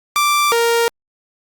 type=tone pair in turn; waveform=sawtooth; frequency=1174.7 / 466.2 Hz; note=D6 / A#4; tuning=0 / 0 cents; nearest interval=octave + major third; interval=1600 cents; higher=first; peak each=-9 dBFS; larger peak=neither; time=0.16-0.52 / 0.52-0.88 s; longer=neither; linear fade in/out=0 ms; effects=Opus 48 kbps